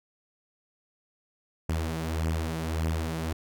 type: beating tone pair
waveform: sawtooth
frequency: 80 / 81.7 Hz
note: D#2 / E2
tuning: +49 / -15 cents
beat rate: 1.7 Hz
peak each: -25 / -29 dBFS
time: 1.69-3.33 s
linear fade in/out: 5 ms
effects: none